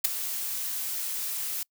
blue noise with ADSR envelope, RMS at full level -19 dBFS, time 0.04-1.63 s, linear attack 10 ms, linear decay 10 ms, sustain -13 dB, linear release 3 ms, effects noise-tail reverb RT60 0.1 s tail -26 dB re dry

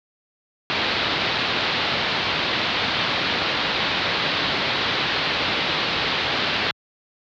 white low-pass noise, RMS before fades -23 dBFS, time 0.7-6.71 s, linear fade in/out 0 ms, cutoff 4300 Hz, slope 48 dB/octave, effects high-pass 80 Hz 12 dB/octave

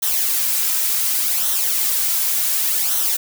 blue noise with flanger, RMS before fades -19 dBFS, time 0.02-3.17 s, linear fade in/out 10 ms, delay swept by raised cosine 0.41 to 3.51 ms, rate 0.68 Hz, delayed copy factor -0.6, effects none

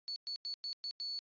sine tone bursts at uneven times, 4435 Hz, C#8, in tune, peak -37 dBFS, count 6, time 0.08-0.16 / 0.27-0.36 / 0.45-0.54 / 0.64-0.73 / 0.84-0.91 / 1-1.19 s, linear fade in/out 0 ms, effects resampled to 11025 Hz

